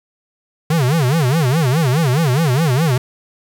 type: tone with vibrato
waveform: square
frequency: 143.8 Hz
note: D3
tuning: 36 cents flat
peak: -13 dBFS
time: 0.7-2.98 s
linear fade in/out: 5 ms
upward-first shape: sine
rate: 4.8 Hz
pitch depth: 280 cents each way
effects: 7-bit